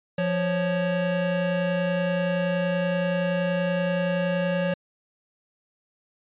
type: tone pair together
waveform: square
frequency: 174.61 / 554.4 Hz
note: F3 / C#5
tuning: 0 / 0 cents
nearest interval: octave + minor sixth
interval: 2000 cents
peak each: -26 dBFS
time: 0.18-4.74 s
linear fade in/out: 5 ms
effects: resampled to 8000 Hz